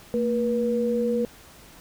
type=tone pair together; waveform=sine; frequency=227.6 / 482.2 Hz; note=A#3 / B4; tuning=-41 / -41 cents; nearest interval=octave + minor second; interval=1300 cents; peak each=-25 / -23 dBFS; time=0.14-1.25 s; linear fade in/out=0 ms; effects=pink hiss -49 dBFS RMS until 1.8 s